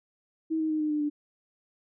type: tone with pitch steps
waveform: sine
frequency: 319.9 / 314.8 / 309.7 / 304.7 / 299.9 / 295 Hz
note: D#4 / D#4 / D#4 / D#4 / D4 / D4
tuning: +48 / +20 / -8 / -36 / +36 / +8 cents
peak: -25 dBFS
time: 0.5-1.1 s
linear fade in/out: 20 ms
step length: 100 ms
effects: none